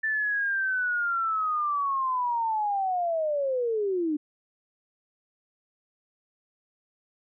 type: linear sweep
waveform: sine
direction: down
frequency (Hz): 1773 to 290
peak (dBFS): -24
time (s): 0.03-4.17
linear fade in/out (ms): 10
effects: none